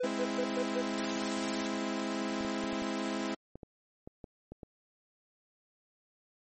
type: tone bursts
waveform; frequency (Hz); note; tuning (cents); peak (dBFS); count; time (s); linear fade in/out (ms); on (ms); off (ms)
triangle; 500; B4; +21; -28; 5; 0-0.82; 10; 68; 120
type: chord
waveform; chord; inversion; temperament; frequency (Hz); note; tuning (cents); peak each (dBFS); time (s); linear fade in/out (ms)
sawtooth; Ab augmented; none; equal; 207.7 / 261.6 / 329.6; Ab3 / C4 / E4; 0 / 0 / 0; -33; 0.03-3.35; 10
type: noise with tremolo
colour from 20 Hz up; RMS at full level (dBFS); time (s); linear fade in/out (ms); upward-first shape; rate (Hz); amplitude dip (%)
white; -39; 0.98-1.67; 0; square; 18; 35
type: clicks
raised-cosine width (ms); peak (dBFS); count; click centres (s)
2; -31; 11; 2.409 / 2.449 / 2.639 / 2.73 / 2.821 / 3.556 / 3.632 / 4.075 / 4.242 / 4.52 / 4.632
effects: MP3 32 kbps

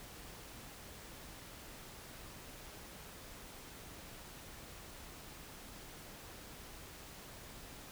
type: silence
effects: pink hiss -52 dBFS RMS until 7.91 s

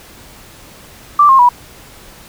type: tone with pitch steps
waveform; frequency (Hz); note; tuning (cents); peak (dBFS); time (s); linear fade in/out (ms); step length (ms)
sine; 1172 / 1068.5 / 974.2; D6 / C6 / B5; -4 / +36 / -24; -4; 1.19-1.49; 5; 100
effects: pink hiss -39 dBFS RMS until 2.28 s

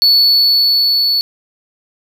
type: tone with level ramp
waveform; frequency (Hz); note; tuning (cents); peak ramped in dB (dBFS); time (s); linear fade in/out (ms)
triangle; 4435; C#8; 0; -5 to -10; 0.02-1.21; 0
effects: none

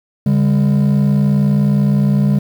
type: tone pair together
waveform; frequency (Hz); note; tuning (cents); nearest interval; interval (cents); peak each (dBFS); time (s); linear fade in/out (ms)
triangle; 142.95 / 202.4; D3 / G#3; -46 / -44; tritone; 602; -10; 0.26-2.39; 5
effects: tanh soft clip ceiling -5 dBFS + 7-bit

